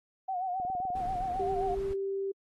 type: tone with vibrato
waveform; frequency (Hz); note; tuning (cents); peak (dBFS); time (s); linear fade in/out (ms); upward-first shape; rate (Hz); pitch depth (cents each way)
sine; 739; F#5; -2; -30; 0.28-1.75; 10; sine; 7.5; 73
type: click train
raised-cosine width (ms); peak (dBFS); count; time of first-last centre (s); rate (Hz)
2; -33; 17; 0.6-1.408; 19.8
type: noise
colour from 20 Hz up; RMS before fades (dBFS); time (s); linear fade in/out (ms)
brown; -42; 0.95-1.94; 10
type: tone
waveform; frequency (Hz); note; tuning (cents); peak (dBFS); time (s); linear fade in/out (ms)
sine; 391.4; G4; -3; -30; 1.39-2.32; 10
effects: AAC 32 kbps